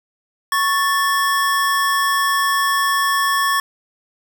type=tone pair together; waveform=square; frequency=1108.1 / 1760 Hz; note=C#6 / A6; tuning=-1 / 0 cents; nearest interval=minor sixth; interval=801 cents; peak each=-18 / -20 dBFS; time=0.52-3.6 s; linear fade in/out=2 ms; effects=9-bit